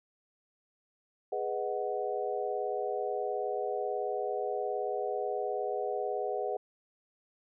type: chord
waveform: sine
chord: G# minor seventh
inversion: none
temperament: equal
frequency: 415.3 / 493.9 / 622.3 / 740 Hz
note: G#4 / B4 / D#5 / F#5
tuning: 0 / 0 / 0 / 0 cents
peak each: -35 / -36 / -38 / -36 dBFS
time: 1.32-6.57 s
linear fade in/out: 5 ms
effects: none